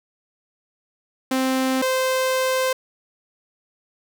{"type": "tone pair in turn", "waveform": "sawtooth", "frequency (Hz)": [261.6, 519], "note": ["C4", "C5"], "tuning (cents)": [0, -14], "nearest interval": "octave", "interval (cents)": 1186, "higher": "second", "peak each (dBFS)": -15, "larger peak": "neither", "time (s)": [[1.31, 1.82], [1.82, 2.73]], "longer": "second", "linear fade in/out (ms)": 5, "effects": []}